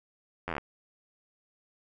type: slowing click train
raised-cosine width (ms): 0.5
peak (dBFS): -18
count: 9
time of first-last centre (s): 0.48-0.581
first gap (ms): 11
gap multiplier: 1.04
effects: none